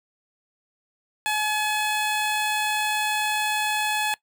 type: tone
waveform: 15% pulse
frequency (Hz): 851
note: G#5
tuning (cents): +42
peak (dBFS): -16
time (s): 1.26-4.14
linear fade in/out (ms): 0
effects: noise-tail reverb RT60 0.1 s tail -21 dB re dry